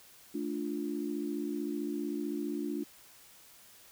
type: chord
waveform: sine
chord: D minor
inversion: second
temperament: equal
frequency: 220 / 293.7 / 349.2 Hz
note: A3 / D4 / F4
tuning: 0 / 0 / 0 cents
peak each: -39 / -35 / -38 dBFS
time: 0.34-2.84 s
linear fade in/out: 10 ms
effects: white hiss -57 dBFS RMS until 3.91 s